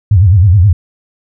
sine tone with vibrato, 94.7 Hz, F#2, 41 cents sharp, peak -3 dBFS, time 0.11-0.73 s, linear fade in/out 5 ms, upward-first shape sine, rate 9.5 Hz, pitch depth 220 cents each way, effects none

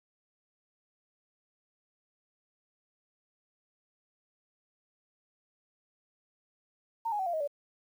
sine tone with pitch steps, 913 / 832.4 / 758.9 / 691.9 / 630.8 / 575.2 Hz, A#5 / G#5 / F#5 / F5 / D#5 / D5, -36 / +4 / +44 / -16 / +24 / -36 cents, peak -29 dBFS, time 7.05-7.476 s, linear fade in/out 10 ms, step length 71 ms, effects 10-bit

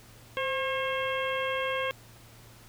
harmonic tone with a mistuned harmonic, 539 Hz, C#5, 49 cents flat, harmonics 1 / 2 / 3 / 4 / 5 / 6, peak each -31 / -34 / -36 / -37 / -38 / -39 dBFS, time 0.37-1.91 s, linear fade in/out 0 ms, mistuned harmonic 1, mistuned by -55 cents, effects added 114 Hz sine -54 dBFS peak until 2.68 s + pink hiss -54 dBFS RMS until 2.68 s

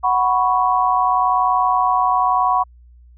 sine chord, F# suspended fourth, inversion none, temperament equal, 740 / 987.8 / 1108.7 Hz, F#5 / B5 / C#6, 0 / 0 / 0 cents, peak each -18 dBFS, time 0.03-2.64 s, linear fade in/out 20 ms, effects added 60 Hz sine -43 dBFS peak until 3.17 s

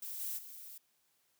violet noise with level steps, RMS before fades -43 / -39 / -50 dBFS, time 0.02-0.78 s, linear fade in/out 5 ms, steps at 0.19 / 0.37 s, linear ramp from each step 20 ms, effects white hiss -75 dBFS RMS until 1.39 s + high-pass 80 Hz 12 dB/octave

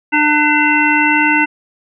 harmonic tone with a mistuned harmonic, 299.9 Hz, D4, 36 cents sharp, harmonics 1 / 3 / 5 / 7 / 9, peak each -16 / -16 / -16 / -16 / -16 dBFS, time 0.12-1.46 s, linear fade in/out 20 ms, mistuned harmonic 7, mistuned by -44 cents, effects none

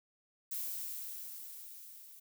violet noise with level ramp, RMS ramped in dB -38 to -55 dBFS, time 0.51-2.2 s, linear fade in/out 10 ms, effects none

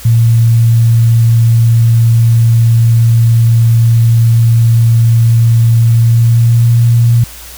sine tone with pitch glide, 115.4 to 117.76 Hz, A#2 to A#2, -17 to +18 cents, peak -4 dBFS, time 0.05-7.24 s, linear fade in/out 5 ms, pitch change +35 cents, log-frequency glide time 5.97-6.77 s, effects added 60 Hz sine -34 dBFS peak until 7.57 s + white hiss -31 dBFS RMS until 7.57 s

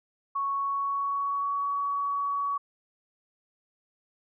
sine tone with pitch glide, 1108.7 to 1128.7 Hz, C#6 to C#6, 0 to +31 cents, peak -26 dBFS, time 0.35-2.58 s, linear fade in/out 10 ms, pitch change +31 cents, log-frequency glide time 0.51-1.72 s, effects none

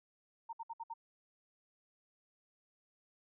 sine tone bursts, 916 Hz, A#5, 31 cents flat, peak -40 dBFS, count 5, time 0.49-0.939 s, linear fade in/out 10 ms, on 41 ms, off 61 ms, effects none

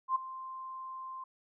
sine tone with ADSR envelope, 1046.5 Hz, C6, in tune, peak -24 dBFS, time 0.08-1.24 s, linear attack 75 ms, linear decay 10 ms, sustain -16 dB, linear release 5 ms, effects none

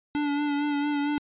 square tone with vibrato, 290.4 Hz, D4, 19 cents flat, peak -25 dBFS, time 0.15-1.18 s, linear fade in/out 0 ms, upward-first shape sine, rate 4.4 Hz, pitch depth 29 cents each way, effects resampled to 8000 Hz

